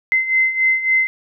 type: beating tone pair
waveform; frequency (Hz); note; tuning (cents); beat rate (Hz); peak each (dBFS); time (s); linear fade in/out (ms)
sine; 2061 / 2064.6; C7 / C7; -27 / -24; 3.6; -20 / -15; 0.12-1.07; 0
effects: none